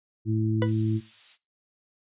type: harmonic tone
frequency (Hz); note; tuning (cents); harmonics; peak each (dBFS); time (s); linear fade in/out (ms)
109.6; A2; -6; 1 / 2 / 3; -24 / -30 / -29; 0.25-1.01; 50
type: tone with exponential decay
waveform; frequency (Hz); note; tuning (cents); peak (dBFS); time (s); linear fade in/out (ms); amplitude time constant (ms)
40% pulse; 493.1; B4; -3; -21; 0.62-0.73; 1; 23
type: noise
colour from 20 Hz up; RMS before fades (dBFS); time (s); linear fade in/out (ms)
violet; -37; 0.63-1.38; 50
effects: noise-tail reverb RT60 0.3 s tail -20 dB re dry + resampled to 8000 Hz